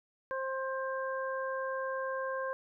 harmonic tone, 529 Hz, C5, 19 cents sharp, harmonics 1 / 2 / 3, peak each -35 / -38 / -40 dBFS, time 0.31-2.53 s, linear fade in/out 0 ms, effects none

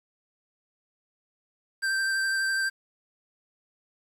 square tone with vibrato, 1568 Hz, G6, in tune, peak -25 dBFS, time 1.82-2.7 s, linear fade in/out 20 ms, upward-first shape sine, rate 12 Hz, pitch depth 14 cents each way, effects low-pass 10000 Hz 12 dB/octave + 9-bit

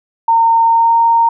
sine tone with pitch glide, 915 to 923.5 Hz, A#5 to A#5, -32 to -16 cents, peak -7 dBFS, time 0.28-1.29 s, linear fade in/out 5 ms, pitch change +16 cents, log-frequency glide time 0.65-0.97 s, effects none

